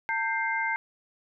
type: tone cluster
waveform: sine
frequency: 900 / 1574 / 2099 Hz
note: A5 / G6 / C7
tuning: +39 / +7 / +5 cents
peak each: -30 dBFS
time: 0.09-0.76 s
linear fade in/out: 0 ms
effects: none